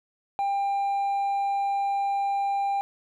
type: tone with hard clipping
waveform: sine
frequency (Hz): 796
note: G5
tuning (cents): +26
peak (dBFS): -24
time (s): 0.39-2.81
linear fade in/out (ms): 0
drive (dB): 2
effects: none